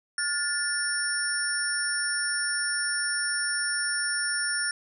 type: tone cluster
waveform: sine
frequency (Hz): 1433 / 1749 / 5440 / 9580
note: F6 / A6 / F8 / D9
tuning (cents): +44 / -11 / -46 / +33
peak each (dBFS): -31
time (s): 0.18-4.71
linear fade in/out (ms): 2
effects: none